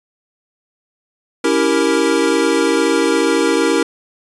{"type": "chord", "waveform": "square", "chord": "C# diminished seventh", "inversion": "none", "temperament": "equal with one note detuned", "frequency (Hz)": [280.9, 329.6, 392, 466.2], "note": ["C#4", "E4", "G4", "Bb4"], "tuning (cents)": [23, 0, 0, 0], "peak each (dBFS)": [-20, -18, -20, -18], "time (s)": [1.44, 3.83], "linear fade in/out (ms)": 5, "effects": ["resampled to 24000 Hz"]}